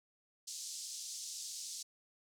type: band-pass noise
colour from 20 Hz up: white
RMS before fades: -45 dBFS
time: 0.47-1.83 s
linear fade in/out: 10 ms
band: 4400 to 7900 Hz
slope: 24 dB/octave
effects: none